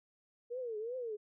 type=tone with vibrato; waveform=sine; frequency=466.2 Hz; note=A#4; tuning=in tune; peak=-37 dBFS; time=0.5-1.17 s; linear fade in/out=20 ms; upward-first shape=triangle; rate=2.7 Hz; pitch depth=200 cents each way; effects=none